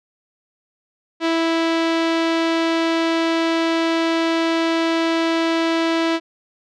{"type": "tone with low-pass filter", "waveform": "sawtooth", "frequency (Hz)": 329.1, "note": "E4", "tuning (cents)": -3, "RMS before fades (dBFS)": -19, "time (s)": [1.2, 6.2], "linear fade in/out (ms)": 50, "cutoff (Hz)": 3900, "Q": 1.2, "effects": []}